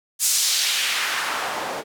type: noise with band-pass filter sweep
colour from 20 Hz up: white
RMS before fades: -23 dBFS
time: 0.19-1.84 s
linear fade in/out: 50 ms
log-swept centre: 8300 to 490 Hz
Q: 1.2
effects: none